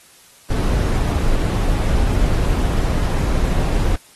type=noise; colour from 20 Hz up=brown; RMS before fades=-17 dBFS; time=0.5-3.96 s; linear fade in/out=5 ms; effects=white hiss -48 dBFS RMS until 4.15 s + AAC 32 kbps